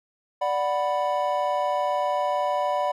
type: chord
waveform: triangle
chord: B minor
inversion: first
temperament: equal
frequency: 587.3 / 740 / 987.8 Hz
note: D5 / F#5 / B5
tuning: 0 / 0 / 0 cents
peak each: -24 / -25 / -25 dBFS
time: 0.41-2.92 s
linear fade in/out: 10 ms
effects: none